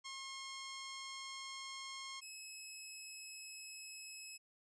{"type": "tone pair in turn", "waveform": "10% pulse", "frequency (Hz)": [1075, 2579], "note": ["C6", "E7"], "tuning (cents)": [47, -39], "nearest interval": "octave + minor third", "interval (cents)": 1514, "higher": "second", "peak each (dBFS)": [-37, -39], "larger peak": "first", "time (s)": [[0.04, 2.21], [2.21, 4.38]], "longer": "neither", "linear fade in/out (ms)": 20, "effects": ["resampled to 22050 Hz"]}